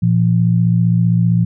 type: tone pair together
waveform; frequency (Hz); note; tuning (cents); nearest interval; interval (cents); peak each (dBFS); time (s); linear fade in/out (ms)
sine; 116.54 / 171.91; A#2 / F3; 0 / -27; perfect fifth; 673; -13; 0.02-1.45; 10
effects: none